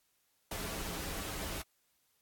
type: noise with comb filter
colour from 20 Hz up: pink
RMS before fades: -40 dBFS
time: 0.51-1.62 s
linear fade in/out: 5 ms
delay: 8.3 ms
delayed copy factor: -0.55
effects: white hiss -75 dBFS RMS until 2.21 s + AAC 64 kbps